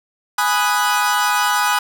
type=chord; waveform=40% pulse; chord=G# minor seventh; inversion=none; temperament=equal; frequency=830.6 / 987.8 / 1244.5 / 1480 Hz; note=G#5 / B5 / D#6 / F#6; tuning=0 / 0 / 0 / 0 cents; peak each=-20 dBFS; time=0.38-1.79 s; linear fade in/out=5 ms; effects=none